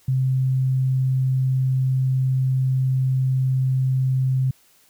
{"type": "tone", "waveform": "sine", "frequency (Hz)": 130.81, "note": "C3", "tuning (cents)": 0, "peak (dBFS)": -17, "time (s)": [0.08, 4.51], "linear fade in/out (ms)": 5, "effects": ["white hiss -57 dBFS RMS until 4.89 s"]}